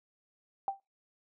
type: tone with exponential decay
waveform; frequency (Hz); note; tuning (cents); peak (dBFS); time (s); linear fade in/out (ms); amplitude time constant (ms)
sine; 784; G5; 0; -25; 0.68-0.8; 1; 25
effects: noise-tail reverb RT60 0.2 s tail -17 dB re dry